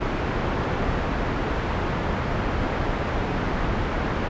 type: low-pass noise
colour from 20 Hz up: pink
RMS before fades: -25 dBFS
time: 0-4.29 s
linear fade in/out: 20 ms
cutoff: 1700 Hz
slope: 12 dB/octave
effects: resampled to 16000 Hz